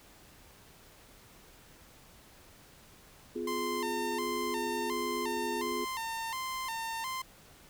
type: chord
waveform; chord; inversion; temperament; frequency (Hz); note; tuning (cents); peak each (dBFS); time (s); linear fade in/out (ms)
sine; F diminished; second; just; 251.4 / 349.2 / 419.1; Cb4 / F4 / Ab4; +31 / 0 / +16; -39 / -37 / -37; 3.35-5.85; 10
type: tone with vibrato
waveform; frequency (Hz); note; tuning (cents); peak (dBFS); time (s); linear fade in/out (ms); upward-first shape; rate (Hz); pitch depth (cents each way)
sawtooth; 972; B5; -28; -31; 3.47-7.22; 5; square; 1.4; 120
effects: pink hiss -57 dBFS RMS until 7.69 s